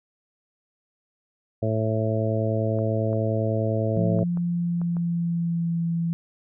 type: harmonic tone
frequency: 110 Hz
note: A2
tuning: in tune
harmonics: 1 / 2 / 3 / 4 / 5 / 6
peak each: -24 / -30 / -32 / -31 / -29 / -30 dBFS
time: 1.62-4.24 s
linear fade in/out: 10 ms
type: clicks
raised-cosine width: 1 ms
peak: -27 dBFS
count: 6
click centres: 2.788 / 3.131 / 4.189 / 4.373 / 4.816 / 4.968 s
type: tone with pitch glide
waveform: sine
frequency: 174.61 to 167.88 Hz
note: F3 to E3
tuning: 0 to +32 cents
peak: -22 dBFS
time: 3.97-6.13 s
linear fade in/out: 0 ms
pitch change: -68 cents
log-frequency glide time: 4.11-5.82 s
effects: none

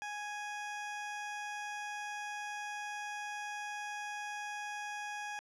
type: tone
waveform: 20% pulse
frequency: 830.6 Hz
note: G#5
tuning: in tune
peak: -34 dBFS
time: 0.02-5.39 s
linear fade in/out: 0 ms
effects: low-pass 7000 Hz 12 dB/octave

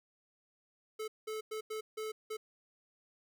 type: tone bursts at uneven times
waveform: square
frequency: 434.2 Hz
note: A4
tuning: 23 cents flat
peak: -38 dBFS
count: 6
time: 0.99-1.08 / 1.27-1.41 / 1.51-1.61 / 1.7-1.81 / 1.97-2.12 / 2.3-2.37 s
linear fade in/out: 10 ms
effects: none

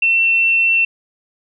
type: tone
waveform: sine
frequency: 2698 Hz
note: E7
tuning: 40 cents sharp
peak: -11 dBFS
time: 0.02-0.85 s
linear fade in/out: 5 ms
effects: none

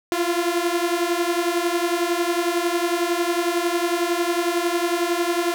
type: beating tone pair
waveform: sawtooth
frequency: 340 / 351 Hz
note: F4 / F4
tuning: -46 / +9 cents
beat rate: 11 Hz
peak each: -19 dBFS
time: 0.12-5.54 s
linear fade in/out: 0 ms
effects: none

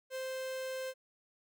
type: tone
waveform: 45% pulse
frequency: 522 Hz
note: C5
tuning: 4 cents flat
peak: -37 dBFS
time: 0.1-0.94 s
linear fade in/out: 50 ms
effects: none

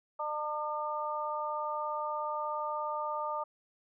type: harmonic tone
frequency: 301.4 Hz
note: D4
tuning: 45 cents sharp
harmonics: 2 / 3 / 4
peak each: -38 / -36 / -36 dBFS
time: 0.19-3.44 s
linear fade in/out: 10 ms
effects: none

